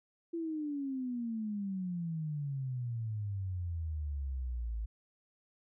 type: exponential sweep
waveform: sine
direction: down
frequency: 340 to 53.3 Hz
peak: -34 dBFS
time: 0.33-4.86 s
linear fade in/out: 10 ms
effects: none